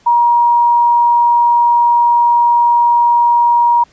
sine tone, 950 Hz, A#5, 33 cents sharp, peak -7 dBFS, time 0.06-3.84 s, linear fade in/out 10 ms, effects pink hiss -50 dBFS RMS until 3.92 s + resampled to 16000 Hz

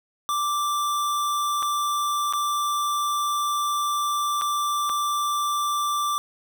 square tone with dropouts, 1174.7 Hz, D6, in tune, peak -23 dBFS, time 0.29-6.18 s, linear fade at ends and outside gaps 0 ms, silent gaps 1.624-1.628 / 2.326-2.335 / 4.413-4.419 / 4.894-4.898 s, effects none

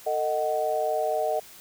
sine chord, D# diminished, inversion second, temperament just, 448 / 622.3 / 746.7 Hz, A4 / D#5 / F#5, +31 / 0 / +16 cents, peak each -30 / -26 / -28 dBFS, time 0.06-1.4 s, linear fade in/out 10 ms, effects white hiss -48 dBFS RMS until 1.6 s

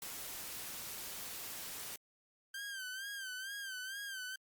white noise, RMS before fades -45 dBFS, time 0.02-1.96 s, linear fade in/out 2 ms
sawtooth tone with vibrato, 1568 Hz, G6, in tune, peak -38 dBFS, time 2.54-4.36 s, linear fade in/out 5 ms, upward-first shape sine, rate 2.2 Hz, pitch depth 82 cents each way
effects Opus 48 kbps

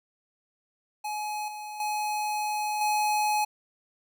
square tone with level steps, 844 Hz, G#5, 28 cents sharp, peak -31 / -37 / -28 / -24 dBFS, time 1.04-3.45 s, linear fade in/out 10 ms, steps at 1.48 / 1.8 / 2.81 s, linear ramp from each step 2 ms, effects none

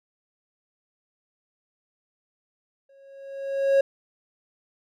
triangle tone with exponential growth, 548 Hz, C#5, 20 cents flat, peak -12 dBFS, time 2.89-3.81 s, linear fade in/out 5 ms, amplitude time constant 200 ms, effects none

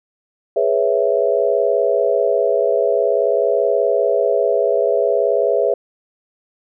sine chord, C# minor seventh, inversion second, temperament equal, 415.3 / 493.9 / 554.4 / 659.3 Hz, G#4 / B4 / C#5 / E5, 0 / 0 / 0 / 0 cents, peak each -19 dBFS, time 0.56-5.74 s, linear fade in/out 5 ms, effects none

